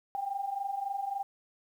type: tone pair together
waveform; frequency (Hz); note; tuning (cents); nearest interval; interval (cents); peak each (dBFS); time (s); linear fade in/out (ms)
sine; 775 / 798.6; G5 / G5; -20 / +32; minor second; 52; -37 / -33; 0.15-1.23; 0
effects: 10-bit